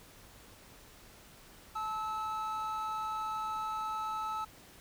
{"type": "tone pair together", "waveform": "triangle", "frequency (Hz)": [870.2, 1300], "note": ["A5", "E6"], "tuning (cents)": [-19, -24], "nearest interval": "perfect fifth", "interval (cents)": 695, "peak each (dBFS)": [-36, -34], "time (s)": [1.75, 4.45], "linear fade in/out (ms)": 10, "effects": ["pink hiss -56 dBFS RMS until 4.8 s"]}